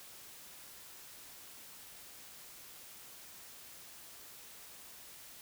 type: silence
effects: white hiss -53 dBFS RMS until 5.41 s